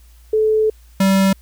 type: tone pair in turn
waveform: sine / square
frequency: 434.1 / 193.37 Hz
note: A4 / G3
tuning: -23 / -23 cents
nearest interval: octave + major second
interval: 1400 cents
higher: first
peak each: -12 dBFS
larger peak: neither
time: 0.33-0.7 / 1-1.33 s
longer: first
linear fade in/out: 5 ms
effects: added 58 Hz sine -43 dBFS peak until 1.41 s + white hiss -55 dBFS RMS until 1.41 s